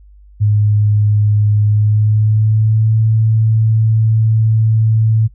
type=tone with pitch glide; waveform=sine; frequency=104.8 to 110.71 Hz; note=G#2 to A2; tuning=+16 to +11 cents; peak=-9 dBFS; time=0.4-5.28 s; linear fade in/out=20 ms; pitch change=+95 cents; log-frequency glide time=1.59-3 s; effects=noise-tail reverb RT60 0.1 s tail -20 dB re dry + added 50 Hz sine -39 dBFS peak until 5.34 s